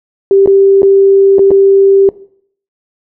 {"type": "tone with dropouts", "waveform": "sine", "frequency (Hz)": 392, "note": "G4", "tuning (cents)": 0, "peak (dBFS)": -3, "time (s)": [0.31, 2.09], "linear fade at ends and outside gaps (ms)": 1, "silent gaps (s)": [[0.46, 0.474], [0.82, 0.83], [1.384, 1.392], [1.507, 1.514]], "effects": ["noise-tail reverb RT60 0.6 s tail -19 dB re dry"]}